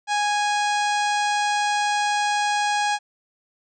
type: harmonic tone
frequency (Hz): 828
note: G#5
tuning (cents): -5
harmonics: 1 / 2 / 3 / 4 / 5 / 6 / 7 / 8 / 9 / 10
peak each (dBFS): -21 / -27 / -31 / -33 / -35 / -37 / -38 / -39 / -40 / -41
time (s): 0.07-2.99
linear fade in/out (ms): 50
effects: none